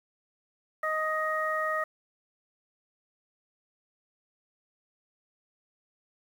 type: harmonic tone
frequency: 625 Hz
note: D#5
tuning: 8 cents sharp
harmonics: 1 / 2 / 3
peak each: -32 / -30 / -32 dBFS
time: 0.83-1.84 s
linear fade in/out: 5 ms
effects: 9-bit